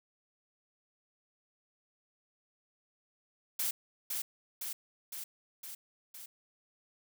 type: noise with echo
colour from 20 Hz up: blue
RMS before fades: -33 dBFS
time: 3.59-3.71 s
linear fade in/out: 5 ms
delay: 510 ms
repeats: 5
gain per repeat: -3 dB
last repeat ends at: 6.26 s
effects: none